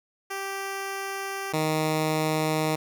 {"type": "tone pair in turn", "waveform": "10% pulse", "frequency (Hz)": [391, 156.16], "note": ["G4", "D#3"], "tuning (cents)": [-4, 7], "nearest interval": "octave + major third", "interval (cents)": 1589, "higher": "first", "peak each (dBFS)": [-22, -15], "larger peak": "second", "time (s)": [[0.3, 1.53], [1.53, 2.76]], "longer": "neither", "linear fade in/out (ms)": 10, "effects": []}